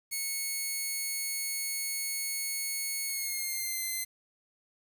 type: tone with pitch glide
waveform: 5% pulse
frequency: 2200 to 2065 Hz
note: C#7 to C7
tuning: -14 to -23 cents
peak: -22 dBFS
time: 0.11-4.05 s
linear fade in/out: 20 ms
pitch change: -109 cents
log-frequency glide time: 3.06-3.83 s
effects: 9-bit